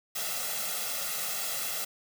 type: noise with comb filter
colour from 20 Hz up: white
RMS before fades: -33 dBFS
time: 0.15-1.85 s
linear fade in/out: 10 ms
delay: 1.5 ms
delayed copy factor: +0.8
effects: high-pass 200 Hz 12 dB/octave